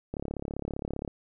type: click train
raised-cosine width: 2 ms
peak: -20 dBFS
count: 34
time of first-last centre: 0.14-1.077 s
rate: 35.2 Hz
effects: none